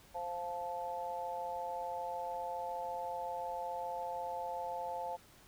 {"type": "harmonic tone", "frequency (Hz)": 174.61, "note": "F3", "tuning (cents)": 0, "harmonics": [3, 4, 5], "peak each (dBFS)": [-43, -42, -40], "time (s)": [0.14, 5.17], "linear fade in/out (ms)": 20, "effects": ["pink hiss -61 dBFS RMS until 5.47 s"]}